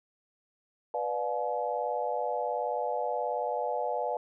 sine chord, B diminished seventh, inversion none, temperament just, 493.9 / 592.7 / 711.2 / 853.4 Hz, B4 / D5 / F5 / Ab5, 0 / +16 / +31 / +47 cents, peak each -34 dBFS, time 0.94-4.17 s, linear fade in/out 2 ms, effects none

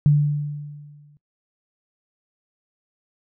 sine tone with exponential decay, 146.83 Hz, D3, in tune, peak -10 dBFS, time 0.06-1.17 s, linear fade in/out 0 ms, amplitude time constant 240 ms, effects noise-tail reverb RT60 0.1 s tail -22 dB re dry

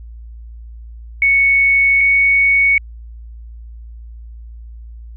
sine tone pair in turn, 2217 / 2225 Hz, C#7 / C#7, 0 / +6 cents, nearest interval unison, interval 6 cents, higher second, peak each -9 dBFS, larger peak neither, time 1.22-2.01 / 2.01-2.78 s, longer first, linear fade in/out 2 ms, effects added 57 Hz sine -31 dBFS peak until 5.16 s

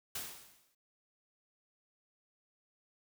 white noise with exponential decay, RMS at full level -38 dBFS, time 0.15-0.75 s, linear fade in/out 5 ms, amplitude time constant 130 ms, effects none

